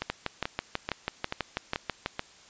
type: two click trains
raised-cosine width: 0.3 ms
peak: -14 / -12 dBFS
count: 6 / 13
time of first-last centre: 0.02-2.194 / 0.1-2.061 s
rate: 2.3 / 6.12 Hz
effects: white hiss -54 dBFS RMS until 2.49 s + resampled to 16000 Hz